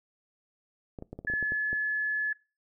clicks, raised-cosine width 2 ms, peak -26 dBFS, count 10, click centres 0.988 / 1.024 / 1.13 / 1.19 / 1.249 / 1.3 / 1.337 / 1.427 / 1.521 / 1.73 s
sine tone, 1714 Hz, A6, 46 cents flat, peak -26 dBFS, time 1.27-2.33 s, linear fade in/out 5 ms
effects noise-tail reverb RT60 0.3 s tail -22 dB re dry

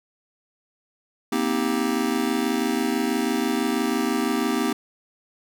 square chord, C minor seventh, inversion third, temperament just, 235.5 / 261.6 / 314 / 392.4 Hz, Bb3 / C4 / Eb4 / G4, +18 / 0 / +16 / +2 cents, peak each -27 / -27 / -28 / -29 dBFS, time 1.32-4.73 s, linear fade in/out 5 ms, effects none

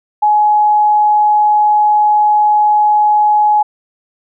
sine tone, 842 Hz, G#5, 24 cents sharp, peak -7 dBFS, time 0.22-3.63 s, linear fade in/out 10 ms, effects none

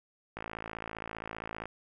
click train, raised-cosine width 0.5 ms, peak -23 dBFS, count 72, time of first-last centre 0.37-1.656 s, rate 55.2 Hz, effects none

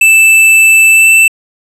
square tone with pitch glide, 2643 to 2660 Hz, E7 to E7, +4 to +15 cents, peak -3 dBFS, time 0.01-1.28 s, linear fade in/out 5 ms, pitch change +11 cents, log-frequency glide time 0.91-1.08 s, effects low-pass 12000 Hz 12 dB/octave

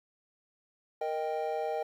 triangle chord, Eb major, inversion second, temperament equal with one note detuned, 466.2 / 622.3 / 787.6 Hz, Bb4 / Eb5 / G5, 0 / 0 / +8 cents, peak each -33 dBFS, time 1.01-1.83 s, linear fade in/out 5 ms, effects 11-bit

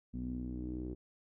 sawtooth tone with low-pass filter sweep, 61.9 Hz, B1, 5 cents sharp, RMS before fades -40 dBFS, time 0.13-0.95 s, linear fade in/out 20 ms, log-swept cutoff 230 to 350 Hz, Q 7.1, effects none

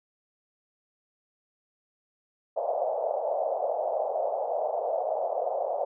white band-pass noise, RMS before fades -29 dBFS, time 2.56-5.85 s, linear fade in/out 10 ms, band 540 to 720 Hz, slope 48 dB/octave, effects none

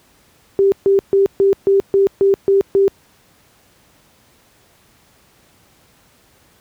sine tone bursts, 393 Hz, G4, 4 cents sharp, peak -9 dBFS, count 9, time 0.59-2.88 s, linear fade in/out 0 ms, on 130 ms, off 140 ms, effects pink hiss -53 dBFS RMS until 6.6 s + high-pass 60 Hz 12 dB/octave

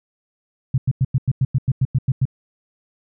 sine tone bursts, 130.5 Hz, C3, 4 cents flat, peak -13 dBFS, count 12, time 0.74-2.254 s, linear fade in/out 5 ms, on 40 ms, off 94 ms, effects none

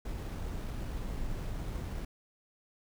brown noise with sample-and-hold, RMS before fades -37 dBFS, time 0.05-2.05 s, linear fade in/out 5 ms, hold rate 7350 Hz, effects none

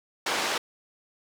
pink band-pass noise, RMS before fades -28 dBFS, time 0.26-0.58 s, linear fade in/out 5 ms, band 500 to 6100 Hz, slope 12 dB/octave, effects none

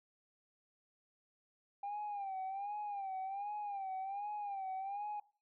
sine tone with vibrato, 796 Hz, G5, 26 cents sharp, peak -37 dBFS, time 1.83-5.2 s, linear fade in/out 5 ms, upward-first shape sine, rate 1.3 Hz, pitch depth 89 cents each way, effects noise-tail reverb RT60 0.3 s tail -17 dB re dry + tanh soft clip ceiling -36 dBFS

